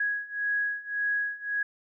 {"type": "beating tone pair", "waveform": "sine", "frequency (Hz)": [1661.2, 1663], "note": ["G#6", "G#6"], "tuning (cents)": [0, 2], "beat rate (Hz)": 1.8, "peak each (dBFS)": [-31, -29], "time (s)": [0, 1.63], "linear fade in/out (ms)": 5, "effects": []}